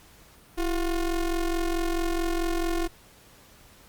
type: ring-modulated tone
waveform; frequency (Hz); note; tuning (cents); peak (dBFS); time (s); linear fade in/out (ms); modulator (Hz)
square; 179.3; F3; +46; -22; 0.57-2.88; 20; 157
effects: pink hiss -54 dBFS RMS until 3.88 s + Opus 48 kbps